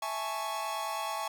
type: chord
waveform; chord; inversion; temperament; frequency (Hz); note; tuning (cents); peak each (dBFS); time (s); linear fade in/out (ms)
45% pulse; A major seventh; second; equal; 659.3 / 830.6 / 880 / 1108.7; E5 / G#5 / A5 / C#6; 0 / 0 / 0 / 0; -40 / -38 / -39 / -37; 0.02-1.28; 5
effects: none